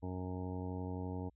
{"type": "harmonic tone", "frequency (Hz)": 91.7, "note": "F#2", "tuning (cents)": -15, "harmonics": [1, 2, 3, 4, 5, 6, 7, 8, 9, 10], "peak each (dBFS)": [-41, -45, -44, -52, -48, -60, -54, -63, -52, -55], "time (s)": [0.02, 1.3], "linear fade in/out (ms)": 20, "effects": ["added 60 Hz sine -70 dBFS peak until 1.35 s"]}